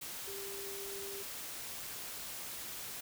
sine tone in noise, 395.8 Hz, G4, 17 cents sharp, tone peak -45 dBFS, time 0.27-1.23 s, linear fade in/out 10 ms, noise white, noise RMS -44 dBFS, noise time 0.01-3.01 s, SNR -4 dB, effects none

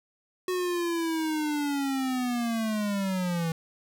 square linear sweep, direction down, 368.7 to 161.7 Hz, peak -27 dBFS, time 0.48-3.52 s, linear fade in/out 2 ms, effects none

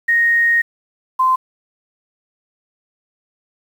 sine tone pair in turn, 1864.7 / 1035.7 Hz, A#6 / C6, 0 / -18 cents, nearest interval minor seventh, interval 1018 cents, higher first, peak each -11 dBFS, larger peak neither, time 0.08-0.62 / 1.19-1.36 s, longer first, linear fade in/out 10 ms, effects 7-bit

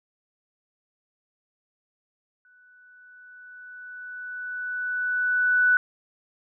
sine tone with exponential growth, 1487 Hz, F#6, 8 cents sharp, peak -15 dBFS, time 2.45-5.77 s, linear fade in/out 1 ms, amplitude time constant 720 ms, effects none

